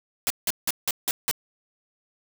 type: noise bursts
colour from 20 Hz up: white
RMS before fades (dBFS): -24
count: 6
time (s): 0.27-1.312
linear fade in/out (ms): 0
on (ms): 32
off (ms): 170
effects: none